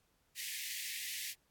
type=high-pass noise; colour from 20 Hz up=pink; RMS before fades=-42 dBFS; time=0.35-1.35 s; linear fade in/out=50 ms; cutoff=1800 Hz; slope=96 dB/octave; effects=pink hiss -75 dBFS RMS until 1.5 s + AAC 64 kbps